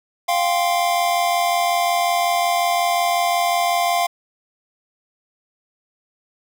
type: chord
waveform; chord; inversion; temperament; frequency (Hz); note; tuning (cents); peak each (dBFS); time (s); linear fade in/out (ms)
square; F suspended second; none; equal; 698.5 / 784 / 1046.5; F5 / G5 / C6; 0 / 0 / 0; -19 / -25 / -25; 0.28-4.07; 10
effects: none